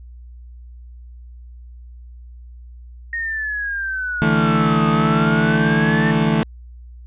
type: exponential two-way sweep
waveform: sine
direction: down then up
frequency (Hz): 1864.7 to 1235 to 1808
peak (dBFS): -21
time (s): 3.13-6.11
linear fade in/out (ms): 2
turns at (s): 4.88
type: chord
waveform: 35% pulse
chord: D suspended second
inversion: none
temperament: equal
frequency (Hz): 146.83 / 164.81 / 220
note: D3 / E3 / A3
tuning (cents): 0 / 0 / 0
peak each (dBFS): -20 / -17 / -16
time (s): 4.22-6.43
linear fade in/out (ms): 0
effects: added 60 Hz sine -36 dBFS peak until 7.06 s + resampled to 8000 Hz